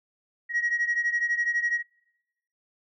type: beating tone pair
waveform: sine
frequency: 1896 / 1908 Hz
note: A#6 / A#6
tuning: +29 / +40 cents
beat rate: 12 Hz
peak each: -24 / -27 dBFS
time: 0.49-1.83 s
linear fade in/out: 50 ms
effects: noise-tail reverb RT60 0.9 s tail -24 dB re dry + tanh soft clip ceiling -19 dBFS